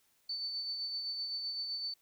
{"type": "tone with tremolo", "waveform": "sine", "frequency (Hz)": 4520, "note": "C#8", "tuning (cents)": 33, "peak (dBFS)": -34, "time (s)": [0.29, 1.94], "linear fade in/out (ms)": 5, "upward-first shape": "sine", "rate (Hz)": 7.8, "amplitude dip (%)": 35, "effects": ["white hiss -72 dBFS RMS until 2.01 s"]}